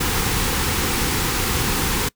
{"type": "band-stop noise", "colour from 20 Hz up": "pink", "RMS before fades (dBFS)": -21, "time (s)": [0, 2.09], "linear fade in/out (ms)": 10, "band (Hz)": [530, 750], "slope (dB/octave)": 96, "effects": ["noise-tail reverb RT60 0.1 s tail -23 dB re dry"]}